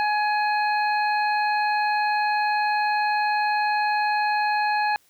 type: harmonic tone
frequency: 840 Hz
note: G#5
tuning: 19 cents sharp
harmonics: 1 / 2 / 3 / 5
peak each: -21 / -27 / -31 / -35 dBFS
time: 0-4.96 s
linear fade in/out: 0 ms
effects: white hiss -61 dBFS RMS until 5.09 s